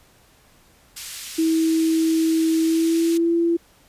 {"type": "band-pass noise", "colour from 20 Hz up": "white", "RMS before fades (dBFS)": -35, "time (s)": [0.96, 3.18], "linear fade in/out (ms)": 10, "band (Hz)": [2100, 9600], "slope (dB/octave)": 12}
{"type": "tone with pitch glide", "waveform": "sine", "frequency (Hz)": [323.1, 337.8], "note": ["E4", "E4"], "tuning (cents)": [-35, 42], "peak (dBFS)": -16, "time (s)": [1.38, 3.57], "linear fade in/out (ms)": 10, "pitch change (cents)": 77, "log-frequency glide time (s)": [2.61, 3.34]}
{"effects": ["pink hiss -55 dBFS RMS until 3.88 s", "resampled to 32000 Hz"]}